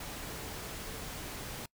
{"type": "tone in noise", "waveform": "sine", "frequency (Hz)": 446.2, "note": "A4", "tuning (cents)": 24, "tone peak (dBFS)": -52, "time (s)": [0.29, 1.07], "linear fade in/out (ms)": 5, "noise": "pink", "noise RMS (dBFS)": -42, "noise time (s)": [0, 1.66], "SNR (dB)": -13, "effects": ["noise-tail reverb RT60 0.1 s tail -24 dB re dry"]}